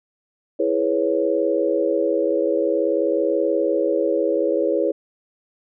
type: chord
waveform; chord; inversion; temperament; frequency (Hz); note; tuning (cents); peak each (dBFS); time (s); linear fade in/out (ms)
sine; C# minor seventh; first; equal; 329.6 / 415.3 / 493.9 / 554.4; E4 / G#4 / B4 / C#5; 0 / 0 / 0 / 0; -23 / -23 / -23 / -22; 0.59-4.92; 10
effects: none